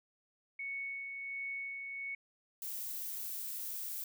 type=tone with tremolo; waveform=sine; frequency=2217 Hz; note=C#7; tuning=in tune; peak=-37 dBFS; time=0.59-2.15 s; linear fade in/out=5 ms; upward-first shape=sine; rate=1.4 Hz; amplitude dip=35%
type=noise; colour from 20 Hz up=violet; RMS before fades=-41 dBFS; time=2.62-4.04 s; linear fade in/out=2 ms
effects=none